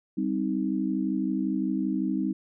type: chord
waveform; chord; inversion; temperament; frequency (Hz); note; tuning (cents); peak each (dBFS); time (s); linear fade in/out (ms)
sine; C minor; second; just; 196.22 / 261.6 / 314; G3 / C4 / Eb4; +2 / 0 / +16; -29; 0.17-2.33; 10
effects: none